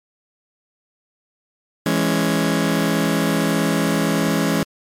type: chord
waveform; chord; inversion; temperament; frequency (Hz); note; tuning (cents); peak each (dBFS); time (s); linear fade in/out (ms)
sawtooth; C# minor; first; just; 166.31 / 207.9 / 277.2; E3 / G#3 / C#4; +16 / +2 / 0; -17; 1.86-4.63; 2
effects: MP3 64 kbps